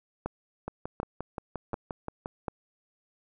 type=two click trains; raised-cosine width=1 ms; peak=-17 / -20 dBFS; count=4 / 10; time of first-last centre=0.26-2.482 / 0.68-2.259 s; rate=1.35 / 5.7 Hz; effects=none